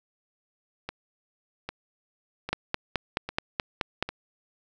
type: two click trains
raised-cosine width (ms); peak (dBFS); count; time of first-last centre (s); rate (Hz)
0.3; -17 / -9; 5 / 8; 0.89-4.09 / 2.53-4.026; 1.25 / 4.68
effects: none